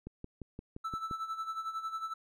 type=click train; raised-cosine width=3 ms; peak=-29 dBFS; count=7; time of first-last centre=0.07-1.112 s; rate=5.76 Hz
type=tone with tremolo; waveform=triangle; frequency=1318.5 Hz; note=E6; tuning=in tune; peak=-31 dBFS; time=0.84-2.14 s; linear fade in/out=10 ms; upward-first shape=sine; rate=11 Hz; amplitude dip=70%
effects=none